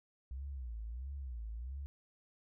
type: tone with vibrato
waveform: sine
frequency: 61.74 Hz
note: B1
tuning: in tune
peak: -40 dBFS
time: 0.31-1.86 s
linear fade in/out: 0 ms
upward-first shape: sine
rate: 1.5 Hz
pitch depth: 220 cents each way
effects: none